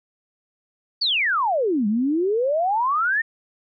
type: exponential two-way sweep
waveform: sine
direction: down then up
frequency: 4717 to 199.9 to 1864 Hz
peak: -18 dBFS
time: 1.01-3.22 s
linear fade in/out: 10 ms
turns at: 1.87 s
effects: none